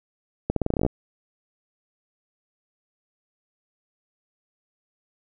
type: accelerating click train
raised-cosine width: 2 ms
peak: -9 dBFS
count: 12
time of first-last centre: 0.5-0.864 s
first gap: 63 ms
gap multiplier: 0.86
effects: none